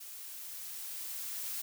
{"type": "noise with level ramp", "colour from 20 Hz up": "blue", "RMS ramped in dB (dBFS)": [-47, -38], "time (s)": [0, 1.62], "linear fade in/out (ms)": 10, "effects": []}